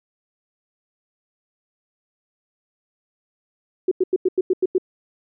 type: tone bursts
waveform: sine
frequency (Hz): 370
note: F#4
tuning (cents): 0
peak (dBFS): -14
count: 8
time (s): 3.88-4.782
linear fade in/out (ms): 5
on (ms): 34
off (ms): 90
effects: none